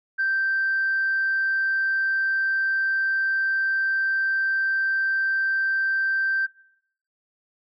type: tone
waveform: sine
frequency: 1565 Hz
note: G6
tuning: 3 cents flat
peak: -19 dBFS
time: 0.18-6.47 s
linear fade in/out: 20 ms
effects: noise-tail reverb RT60 0.7 s tail -20 dB re dry + tanh soft clip ceiling -16 dBFS